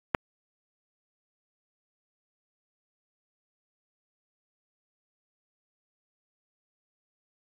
click, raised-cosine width 0.5 ms, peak -6 dBFS, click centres 0.148 s, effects AAC 48 kbps

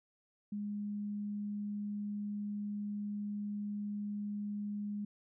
sine tone, 206.2 Hz, G#3, 12 cents flat, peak -36 dBFS, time 0.52-5.05 s, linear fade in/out 5 ms, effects none

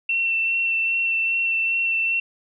sine tone with vibrato, 2700 Hz, E7, 41 cents sharp, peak -19 dBFS, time 0.09-2.2 s, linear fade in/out 5 ms, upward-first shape sine, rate 2.5 Hz, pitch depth 13 cents each way, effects none

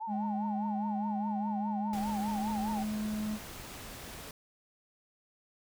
sine tone with vibrato, 840 Hz, G#5, 19 cents sharp, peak -35 dBFS, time 0-2.84 s, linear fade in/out 20 ms, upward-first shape triangle, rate 4.9 Hz, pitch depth 180 cents each way
triangle tone with pitch glide, 209.4 to 213.3 Hz, G#3 to G#3, +15 to +46 cents, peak -30 dBFS, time 0.07-3.39 s, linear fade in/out 50 ms, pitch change +31 cents, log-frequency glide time 2.34-2.41 s
pink noise, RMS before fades -45 dBFS, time 1.93-4.31 s, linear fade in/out 2 ms
effects none

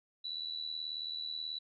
sine tone with amplitude modulation, 3951 Hz, B7, in tune, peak -34 dBFS, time 0.24-1.59 s, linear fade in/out 10 ms, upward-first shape sine, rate 78.5 Hz, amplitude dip 70%, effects none

